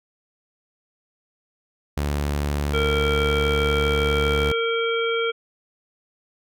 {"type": "tone", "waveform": "sawtooth", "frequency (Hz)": 72.5, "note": "D2", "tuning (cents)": -22, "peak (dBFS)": -18, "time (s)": [1.97, 4.52], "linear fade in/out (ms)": 5}
{"type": "harmonic tone", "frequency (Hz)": 459.8, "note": "A#4", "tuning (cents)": -24, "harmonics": [1, 3, 5, 7], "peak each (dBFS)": [-22, -27, -29, -30], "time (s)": [2.73, 5.32], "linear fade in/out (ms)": 20}
{"effects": []}